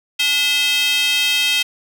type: tone with high-pass filter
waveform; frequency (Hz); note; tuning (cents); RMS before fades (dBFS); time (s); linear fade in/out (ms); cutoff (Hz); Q
square; 288.7; D4; -30; -17; 0.19-1.63; 10; 2900; 4.9
effects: none